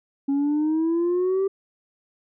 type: exponential sweep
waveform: sine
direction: up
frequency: 274.9 to 393.3 Hz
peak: -17 dBFS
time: 0.28-1.48 s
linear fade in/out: 10 ms
effects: tanh soft clip ceiling -18 dBFS